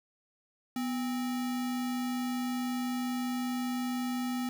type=tone with sample-and-hold; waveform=sine; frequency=247.7 Hz; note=B3; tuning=5 cents sharp; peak=-30 dBFS; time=0.76-4.49 s; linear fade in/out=2 ms; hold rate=1050 Hz; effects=none